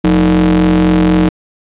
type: ring-modulated tone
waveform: square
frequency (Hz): 67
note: C2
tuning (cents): +42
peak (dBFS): -5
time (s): 0.04-1.29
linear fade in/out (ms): 5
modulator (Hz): 246
effects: resampled to 8000 Hz + 7-bit